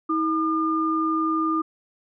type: tone pair together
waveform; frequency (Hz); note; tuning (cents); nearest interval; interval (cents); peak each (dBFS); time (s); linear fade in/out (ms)
sine; 320 / 1208.2; D#4 / D6; +49 / +49; octave + major seventh; 2300; -23; 0.09-1.62; 10
effects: none